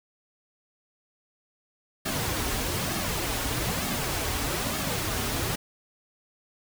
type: noise with flanger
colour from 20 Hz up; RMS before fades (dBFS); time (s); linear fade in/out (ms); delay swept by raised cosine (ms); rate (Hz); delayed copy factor
pink; -29; 2.05-5.56; 10; 2 to 6; 1.1; -0.6
effects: none